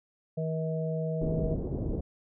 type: harmonic tone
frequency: 159.8 Hz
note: D#3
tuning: 47 cents sharp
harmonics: 1 / 3 / 4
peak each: -30 / -35 / -36 dBFS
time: 0.37-1.55 s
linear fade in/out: 10 ms
type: low-pass noise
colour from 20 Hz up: pink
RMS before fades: -32 dBFS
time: 1.21-2.01 s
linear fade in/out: 10 ms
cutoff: 480 Hz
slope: 24 dB/octave
effects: none